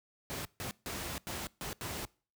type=noise bursts at uneven times; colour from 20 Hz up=pink; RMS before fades=-39 dBFS; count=6; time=0.3-0.45 / 0.6-0.71 / 0.86-1.18 / 1.27-1.47 / 1.61-1.73 / 1.81-2.05 s; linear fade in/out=0 ms; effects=noise-tail reverb RT60 0.4 s tail -24 dB re dry + high-pass 60 Hz 12 dB/octave